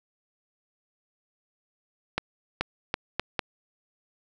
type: accelerating click train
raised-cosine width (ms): 0.3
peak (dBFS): -9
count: 5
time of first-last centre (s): 2.18-3.392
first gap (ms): 430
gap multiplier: 0.77
effects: none